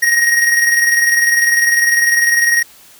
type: tone with tremolo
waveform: square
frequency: 1877 Hz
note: A#6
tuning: 11 cents sharp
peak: -9 dBFS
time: 0.02-2.63 s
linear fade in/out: 10 ms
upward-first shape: square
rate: 20 Hz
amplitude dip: 40%
effects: white hiss -43 dBFS RMS until 2.99 s